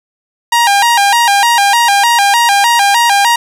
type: tone with vibrato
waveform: sawtooth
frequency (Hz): 870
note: A5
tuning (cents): -20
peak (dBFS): -3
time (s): 0.52-3.36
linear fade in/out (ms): 5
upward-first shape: square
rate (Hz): 3.3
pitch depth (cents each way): 140
effects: low-pass 12000 Hz 12 dB/octave + 7-bit